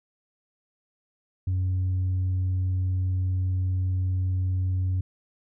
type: tone with tanh clipping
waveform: sine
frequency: 92.5 Hz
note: F#2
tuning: in tune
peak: -23 dBFS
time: 1.47-5.01 s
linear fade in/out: 5 ms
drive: 1 dB
effects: none